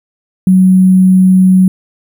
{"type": "tone with sample-and-hold", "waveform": "sine", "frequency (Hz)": 186.3, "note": "F#3", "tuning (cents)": 12, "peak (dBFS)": -3, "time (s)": [0.47, 1.68], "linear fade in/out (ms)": 2, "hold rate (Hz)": 11025, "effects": []}